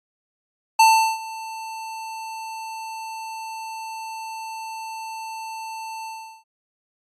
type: tone with ADSR envelope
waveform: square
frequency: 890 Hz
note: A5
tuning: 20 cents sharp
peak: -10 dBFS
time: 0.79-6.44 s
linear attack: 8 ms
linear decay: 380 ms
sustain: -21 dB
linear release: 380 ms
effects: low-pass 11000 Hz 12 dB/octave + MP3 96 kbps